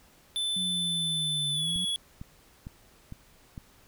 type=tone with pitch glide; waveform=square; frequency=3520 to 3371 Hz; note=A7 to G#7; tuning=0 to +25 cents; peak=-28 dBFS; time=0.36-1.96 s; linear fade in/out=0 ms; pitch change=-75 cents; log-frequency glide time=1.5-1.68 s
type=linear two-way sweep; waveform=sine; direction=down then up; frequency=185 to 144.8 to 185 Hz; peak=-35 dBFS; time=0.56-1.85 s; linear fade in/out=5 ms; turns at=1.51 s
type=click train; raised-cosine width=5 ms; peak=-27 dBFS; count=5; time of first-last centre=1.76-3.578 s; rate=2.2 Hz
effects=pink hiss -59 dBFS RMS until 3.87 s